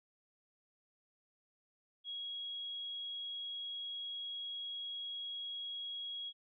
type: tone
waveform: sine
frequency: 3310 Hz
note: G#7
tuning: 6 cents flat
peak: -40 dBFS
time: 2.04-6.33 s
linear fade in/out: 50 ms
effects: none